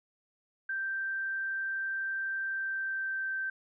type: tone with pitch glide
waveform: sine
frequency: 1568 to 1556.3 Hz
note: G6 to G6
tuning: 0 to -13 cents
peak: -31 dBFS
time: 0.69-3.5 s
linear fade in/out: 5 ms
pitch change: -13 cents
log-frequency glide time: 2.48-3.37 s
effects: none